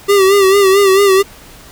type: tone with vibrato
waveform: square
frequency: 392 Hz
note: G4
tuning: in tune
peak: -7 dBFS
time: 0.08-1.23 s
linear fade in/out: 20 ms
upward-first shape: sine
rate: 4.5 Hz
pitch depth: 65 cents each way
effects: pink hiss -38 dBFS RMS until 1.71 s